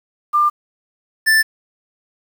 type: tone pair in turn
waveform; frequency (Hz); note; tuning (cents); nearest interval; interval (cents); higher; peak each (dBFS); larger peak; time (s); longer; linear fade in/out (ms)
sine / square; 1195 / 1764; D6 / A6; +30 / +4; perfect fifth; 674; second; -11; neither; 0.33-0.5 / 1.26-1.43; neither; 20
effects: 7-bit